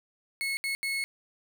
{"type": "tone bursts at uneven times", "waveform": "35% pulse", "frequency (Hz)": 2186, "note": "C#7", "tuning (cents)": -25, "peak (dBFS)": -27, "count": 3, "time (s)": [[0.41, 0.57], [0.64, 0.75], [0.83, 1.04]], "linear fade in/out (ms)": 0, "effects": []}